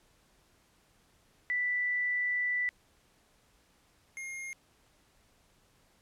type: tone pair in turn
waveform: sine / square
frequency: 1975.5 / 2134 Hz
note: B6 / C7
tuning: 0 / +34 cents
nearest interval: minor second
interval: 134 cents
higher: second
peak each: -28 / -39 dBFS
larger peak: first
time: 1.5-2.69 / 4.17-4.53 s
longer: first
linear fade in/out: 0 ms
effects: pink hiss -67 dBFS RMS until 6.01 s + low-pass 12000 Hz 12 dB/octave

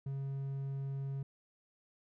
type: tone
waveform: triangle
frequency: 137 Hz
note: C#3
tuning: 20 cents flat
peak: -34 dBFS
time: 0.06-1.23 s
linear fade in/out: 5 ms
effects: none

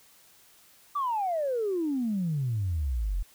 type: exponential sweep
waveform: sine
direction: down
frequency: 1192 to 40.57 Hz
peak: -25 dBFS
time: 0.95-3.23 s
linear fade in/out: 10 ms
effects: tanh soft clip ceiling -21 dBFS + white hiss -58 dBFS RMS until 3.34 s

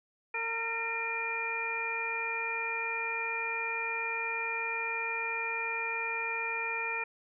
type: harmonic tone with a mistuned harmonic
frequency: 457.1 Hz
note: A#4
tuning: 34 cents flat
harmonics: 1 / 2 / 3 / 4 / 5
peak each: -42 / -39 / -41 / -40 / -33 dBFS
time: 0.34-7.04 s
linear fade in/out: 5 ms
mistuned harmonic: 5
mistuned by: +83 cents
effects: none

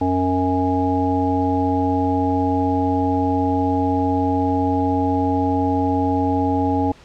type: harmonic tone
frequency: 92 Hz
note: F#2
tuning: 9 cents flat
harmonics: 1 / 3 / 5 / 7 / 9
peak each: -24 / -19 / -26 / -29 / -22 dBFS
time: 0.01-6.92 s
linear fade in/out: 5 ms
effects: pink hiss -47 dBFS RMS until 7.04 s + low-pass 5000 Hz 12 dB/octave

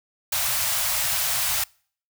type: band-stop noise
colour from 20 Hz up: white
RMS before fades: -24 dBFS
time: 0.32-1.64 s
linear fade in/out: 5 ms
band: 150 to 560 Hz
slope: 96 dB/octave
effects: noise-tail reverb RT60 0.5 s tail -26 dB re dry

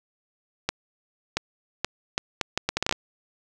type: accelerating click train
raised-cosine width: 0.2 ms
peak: -6 dBFS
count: 13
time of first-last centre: 0.69-2.925 s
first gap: 680 ms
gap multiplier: 0.7
effects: none

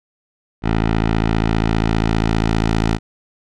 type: tone with low-pass filter sweep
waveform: 10% pulse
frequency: 55 Hz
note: A1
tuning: in tune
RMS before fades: -17 dBFS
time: 0.62-2.99 s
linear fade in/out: 50 ms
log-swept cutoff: 2800 to 5900 Hz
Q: 0.77
effects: none

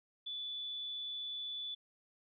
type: tone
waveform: sine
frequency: 3468 Hz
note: A7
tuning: 26 cents flat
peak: -39 dBFS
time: 0.26-1.75 s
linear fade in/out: 10 ms
effects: none

